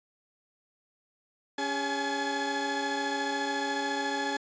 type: tone cluster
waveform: 30% pulse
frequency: 279.1 / 406.9 / 848 / 1710 Hz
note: C#4 / G#4 / G#5 / A6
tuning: +12 / -35 / +36 / -50 cents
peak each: -32 / -34 / -29 / -35 dBFS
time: 1.58-4.37 s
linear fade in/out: 5 ms
effects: resampled to 16000 Hz